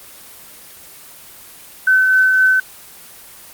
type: tone with tremolo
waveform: sine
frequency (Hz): 1522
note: F#6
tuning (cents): +48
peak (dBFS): -8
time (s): 1.87-2.6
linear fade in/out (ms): 5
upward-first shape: triangle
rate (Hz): 3.9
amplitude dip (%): 30
effects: white hiss -39 dBFS RMS until 3.53 s + Opus 24 kbps